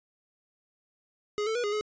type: tone with pitch steps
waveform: square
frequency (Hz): 417.1 / 442.3 / 484.1 / 412.7 / 424.2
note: G#4 / A4 / B4 / G#4 / G#4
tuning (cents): +7 / +9 / -35 / -11 / +37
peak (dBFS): -28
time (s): 1.38-1.81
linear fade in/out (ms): 0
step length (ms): 86
effects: resampled to 16000 Hz